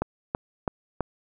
click train, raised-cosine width 1 ms, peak -11 dBFS, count 4, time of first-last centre 0.02-1.007 s, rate 3.04 Hz, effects none

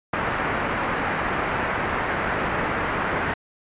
white low-pass noise, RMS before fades -25 dBFS, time 0.13-3.34 s, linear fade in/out 5 ms, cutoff 1900 Hz, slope 24 dB/octave, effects resampled to 8000 Hz

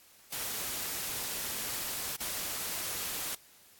white noise with dropouts, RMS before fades -36 dBFS, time 0.32-3.35 s, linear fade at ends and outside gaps 5 ms, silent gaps 2.163-2.202 s, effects white hiss -59 dBFS RMS until 3.79 s + AAC 64 kbps

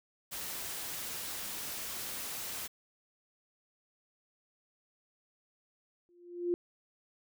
white noise, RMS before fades -40 dBFS, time 0.31-2.68 s, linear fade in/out 20 ms
sine tone with exponential growth, 350 Hz, F4, 4 cents sharp, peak -25 dBFS, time 6.09-6.54 s, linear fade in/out 0 ms, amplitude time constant 97 ms
effects none

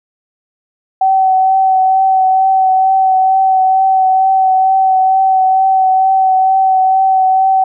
sine tone with vibrato, 761 Hz, F#5, 48 cents sharp, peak -7 dBFS, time 1.01-7.64 s, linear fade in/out 5 ms, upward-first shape triangle, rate 2.2 Hz, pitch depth 18 cents each way, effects none

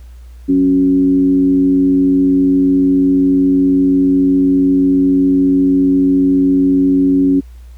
sine tone with frequency modulation, 276.7 Hz, C#4, 3 cents flat, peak -8 dBFS, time 0.48-7.41 s, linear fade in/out 20 ms, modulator 94.4 Hz, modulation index 0.45, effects added 60 Hz sine -32 dBFS peak until 7.77 s + pink hiss -53 dBFS RMS until 7.77 s

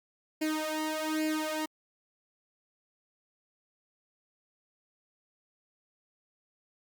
sawtooth tone with flanger, 311.1 Hz, D#4, in tune, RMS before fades -32 dBFS, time 0.41-1.66 s, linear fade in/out 10 ms, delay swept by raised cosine 0.41 to 2.21 ms, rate 1.2 Hz, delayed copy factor +0.85, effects Opus 48 kbps

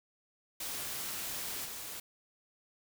white noise with level steps, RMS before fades -39 / -43 dBFS, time 0.6-2 s, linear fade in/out 5 ms, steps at 1.64 s, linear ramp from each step 20 ms, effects none

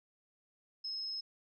sine tone, 5170 Hz, E8, 34 cents flat, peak -37 dBFS, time 0.84-1.21 s, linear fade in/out 10 ms, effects none

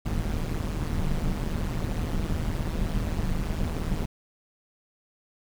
brown noise with amplitude modulation, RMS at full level -24 dBFS, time 0.05-4.06 s, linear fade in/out 10 ms, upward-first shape sine, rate 158 Hz, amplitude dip 85%, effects none

